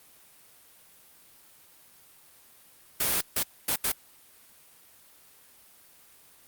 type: noise bursts at uneven times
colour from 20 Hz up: white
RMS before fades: -26 dBFS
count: 4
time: 3-3.21 / 3.36-3.43 / 3.68-3.76 / 3.84-3.92 s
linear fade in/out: 5 ms
effects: white hiss -56 dBFS RMS until 6.47 s + Opus 32 kbps